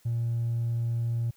sine tone with hard clipping, 117.1 Hz, A#2, 8 cents sharp, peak -26 dBFS, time 0.05-1.31 s, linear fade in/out 10 ms, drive 1 dB, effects white hiss -63 dBFS RMS until 1.36 s

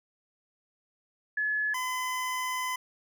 sine / 25% pulse tone pair in turn, 1708 / 1015.6 Hz, G#6 / B5, +48 / +48 cents, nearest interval major sixth, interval 900 cents, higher first, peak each -26 dBFS, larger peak neither, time 1.37-1.74 / 1.74-2.76 s, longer second, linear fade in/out 5 ms, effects none

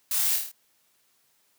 blue noise with echo, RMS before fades -27 dBFS, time 0.11-0.36 s, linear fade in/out 2 ms, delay 26 ms, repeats 6, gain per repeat -3 dB, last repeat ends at 0.516 s, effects white hiss -67 dBFS RMS until 1.58 s + high-pass 100 Hz 12 dB/octave

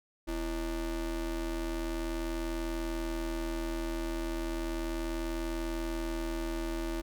square ring-modulated tone, 146.83 Hz, D3, in tune, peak -30 dBFS, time 0.27-7.02 s, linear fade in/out 20 ms, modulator 187 Hz, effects none

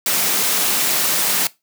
white high-pass noise, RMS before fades -18 dBFS, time 0.06-1.47 s, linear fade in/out 2 ms, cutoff 140 Hz, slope 48 dB/octave, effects noise-tail reverb RT60 0.2 s tail -19 dB re dry

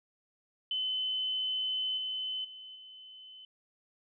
sine tone with level steps, 3038 Hz, F#7, 45 cents sharp, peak -30 / -33 / -45 / -48 dBFS, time 0.71-3.45 s, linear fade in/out 2 ms, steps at 1.97 / 2.44 / 2.75 s, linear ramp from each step 10 ms, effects none

